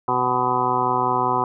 harmonic tone, 125.2 Hz, B2, 24 cents sharp, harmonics 1 / 2 / 3 / 4 / 6 / 7 / 8 / 9 / 10, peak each -32 / -31 / -27 / -31 / -25 / -27 / -21 / -31 / -28 dBFS, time 0.08-1.44 s, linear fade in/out 2 ms, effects none

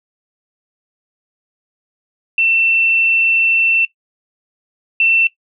sine tone pair in turn, 2687 / 2687 Hz, E7 / E7, +33 / +33 cents, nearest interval unison, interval 0 cents, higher neither, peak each -11 / -10 dBFS, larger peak second, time 2.38-3.85 / 5-5.27 s, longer first, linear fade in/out 2 ms, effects noise-tail reverb RT60 0.1 s tail -17 dB re dry

